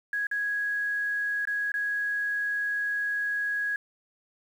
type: tone with dropouts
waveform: sine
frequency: 1661.2 Hz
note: G#6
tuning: in tune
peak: -26 dBFS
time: 0.13-3.76 s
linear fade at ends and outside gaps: 2 ms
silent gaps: 0.269-0.313 / 1.453-1.473 / 1.719-1.74 s
effects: 9-bit

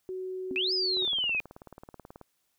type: tone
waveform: sine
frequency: 372.6 Hz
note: F#4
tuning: 12 cents sharp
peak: -33 dBFS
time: 0.09-1.05 s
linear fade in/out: 0 ms
type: tone with exponential decay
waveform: sine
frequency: 266.7 Hz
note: C4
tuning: 33 cents sharp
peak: -30 dBFS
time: 0.51-0.63 s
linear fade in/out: 1 ms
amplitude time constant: 25 ms
type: exponential two-way sweep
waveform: sine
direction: up then down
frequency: 2443 to 5190 to 2443 Hz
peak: -26 dBFS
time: 0.56-1.4 s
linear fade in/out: 0 ms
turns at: 0.73 s
type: click train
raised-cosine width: 1 ms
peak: -31 dBFS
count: 24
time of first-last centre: 0.97-2.213 s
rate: 18.5 Hz
effects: white hiss -75 dBFS RMS until 2.58 s

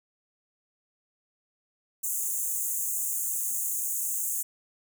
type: high-pass noise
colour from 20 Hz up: pink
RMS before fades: -30 dBFS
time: 2.03-4.43 s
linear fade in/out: 10 ms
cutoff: 6500 Hz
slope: 96 dB/octave
effects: none

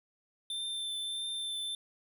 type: tone with vibrato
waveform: square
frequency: 3558 Hz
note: A7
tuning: 19 cents sharp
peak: -35 dBFS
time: 0.5-1.75 s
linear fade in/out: 2 ms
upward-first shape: triangle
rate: 1.6 Hz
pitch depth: 16 cents each way
effects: none

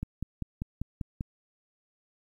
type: click train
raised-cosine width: 5 ms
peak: -20 dBFS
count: 7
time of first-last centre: 0.03-1.209 s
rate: 5.09 Hz
effects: 10-bit

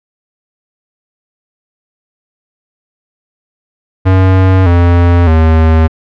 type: tone with pitch steps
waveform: square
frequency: 94.1 / 86.79 / 80.05 Hz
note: F#2 / F2 / D#2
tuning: +30 / -10 / +50 cents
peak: -5 dBFS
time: 4.05-5.88 s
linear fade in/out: 20 ms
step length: 610 ms
effects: low-pass 2000 Hz 12 dB/octave

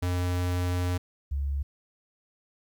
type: tone pair in turn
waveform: square / sine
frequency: 89.4 / 69.94 Hz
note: F2 / C#2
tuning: +41 / +16 cents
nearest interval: major third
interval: 425 cents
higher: first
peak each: -26 dBFS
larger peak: neither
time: 0.02-0.98 / 1.31-1.63 s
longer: first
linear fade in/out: 10 ms
effects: 11-bit

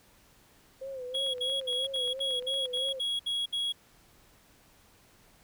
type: tone with vibrato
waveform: sine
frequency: 520 Hz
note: C5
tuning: 11 cents flat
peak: -36 dBFS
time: 0.81-3 s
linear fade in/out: 10 ms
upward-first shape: sine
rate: 3 Hz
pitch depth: 84 cents each way
type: tone bursts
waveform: triangle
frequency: 3322 Hz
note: G#7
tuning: in tune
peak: -27 dBFS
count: 10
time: 1.14-3.725 s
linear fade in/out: 10 ms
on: 200 ms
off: 65 ms
type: click train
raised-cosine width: 0.3 ms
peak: -35 dBFS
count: 16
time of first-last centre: 1.15-2.888 s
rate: 8.63 Hz
effects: pink hiss -61 dBFS RMS until 5.43 s

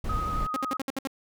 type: noise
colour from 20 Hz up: brown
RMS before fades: -30 dBFS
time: 0.04-0.47 s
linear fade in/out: 5 ms
type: tone with vibrato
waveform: sine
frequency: 1255 Hz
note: D#6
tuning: 15 cents sharp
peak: -29 dBFS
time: 0.09-0.77 s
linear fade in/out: 5 ms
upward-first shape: triangle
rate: 11 Hz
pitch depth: 25 cents each way
type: tone bursts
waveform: sawtooth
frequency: 269.5 Hz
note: C#4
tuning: 49 cents flat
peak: -24 dBFS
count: 7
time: 0.54-1.073 s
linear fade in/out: 2 ms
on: 23 ms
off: 62 ms
effects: none

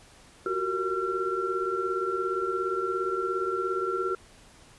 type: tone cluster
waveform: sine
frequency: 361.8 / 379 / 465 / 1362 Hz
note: F#4 / F#4 / A#4 / F6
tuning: -39 / +42 / -4 / -44 cents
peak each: -34 / -30 / -35 / -30 dBFS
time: 0.46-4.15 s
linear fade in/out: 2 ms
effects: pink hiss -54 dBFS RMS until 4.78 s + resampled to 24000 Hz

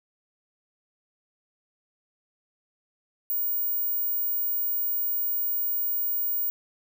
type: tone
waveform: sine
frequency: 15420 Hz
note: B9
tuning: 43 cents flat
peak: -24 dBFS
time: 3.3-6.5 s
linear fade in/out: 0 ms
effects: none

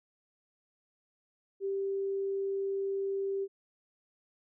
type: tone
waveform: sine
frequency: 392 Hz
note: G4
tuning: in tune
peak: -30 dBFS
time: 1.6-3.48 s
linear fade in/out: 50 ms
effects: none

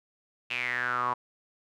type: tone with band-pass filter sweep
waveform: sawtooth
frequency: 123.47 Hz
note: B2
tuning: in tune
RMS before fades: -30 dBFS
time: 0.5-1.14 s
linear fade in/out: 10 ms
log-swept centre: 2700 to 1000 Hz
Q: 8.6
effects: none

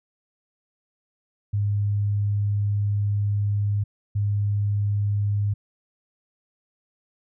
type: tone bursts at uneven times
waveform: sine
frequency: 102.4 Hz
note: G#2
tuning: 24 cents flat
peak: -20 dBFS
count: 2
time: 1.53-3.84 / 4.15-5.54 s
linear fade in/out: 10 ms
effects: none

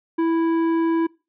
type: tone with tanh clipping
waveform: sine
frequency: 329.6 Hz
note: E4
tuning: in tune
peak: -19 dBFS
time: 0.18-1.07 s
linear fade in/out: 10 ms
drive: 11 dB
effects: noise-tail reverb RT60 0.3 s tail -24 dB re dry

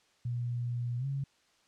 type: tone with pitch glide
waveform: sine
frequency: 120.7 to 137.85 Hz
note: B2 to C#3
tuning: -39 to -9 cents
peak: -31 dBFS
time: 0.25-1.24 s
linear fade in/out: 5 ms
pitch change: +230 cents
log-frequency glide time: 0.98-1.06 s
effects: white hiss -68 dBFS RMS until 1.67 s + low-pass 6000 Hz 12 dB/octave

